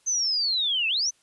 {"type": "linear two-way sweep", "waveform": "sine", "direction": "down then up", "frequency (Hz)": [6272, 2546, 6272], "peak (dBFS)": -22, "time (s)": [0.06, 1.11], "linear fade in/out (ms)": 20, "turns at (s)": 0.88, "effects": ["white hiss -64 dBFS RMS until 1.22 s", "resampled to 24000 Hz"]}